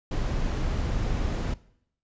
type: noise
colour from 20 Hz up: brown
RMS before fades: -27 dBFS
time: 0.11-1.54 s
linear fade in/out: 5 ms
effects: noise-tail reverb RT60 0.7 s tail -20 dB re dry + resampled to 16000 Hz